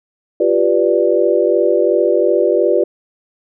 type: chord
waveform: sine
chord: G dominant seventh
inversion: third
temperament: equal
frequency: 349.2 / 392 / 493.9 / 587.3 Hz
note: F4 / G4 / B4 / D5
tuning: 0 / 0 / 0 / 0 cents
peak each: -16 dBFS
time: 0.4-2.84 s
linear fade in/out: 5 ms
effects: none